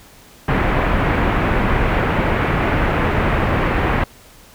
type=low-pass noise; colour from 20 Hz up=pink; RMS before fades=-17 dBFS; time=0.48-4.04 s; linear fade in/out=5 ms; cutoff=2300 Hz; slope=24 dB/octave; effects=pink hiss -45 dBFS RMS until 4.54 s